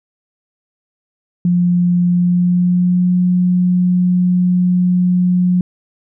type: tone with pitch glide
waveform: sine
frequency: 176.4 to 180 Hz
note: F3 to F#3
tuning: +18 to -47 cents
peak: -10 dBFS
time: 1.45-5.61 s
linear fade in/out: 2 ms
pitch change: +35 cents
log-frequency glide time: 2.1-3.13 s
effects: none